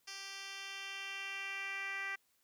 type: tone with band-pass filter sweep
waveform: 10% pulse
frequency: 392 Hz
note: G4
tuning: in tune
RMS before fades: -43 dBFS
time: 0.07-2.16 s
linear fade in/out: 10 ms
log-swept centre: 4500 to 2000 Hz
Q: 2.6
effects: white hiss -75 dBFS RMS until 2.43 s